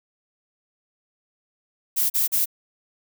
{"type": "noise bursts", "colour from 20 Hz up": "violet", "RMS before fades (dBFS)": -21, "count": 3, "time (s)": [1.96, 2.458], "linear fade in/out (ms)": 20, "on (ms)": 140, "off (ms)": 39, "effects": []}